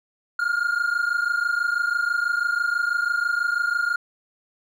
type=tone pair together; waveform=triangle; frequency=1400 / 1426.1 Hz; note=F6 / F6; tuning=+4 / +36 cents; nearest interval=unison; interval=32 cents; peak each=-21 dBFS; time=0.39-3.96 s; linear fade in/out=5 ms; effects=tanh soft clip ceiling -13 dBFS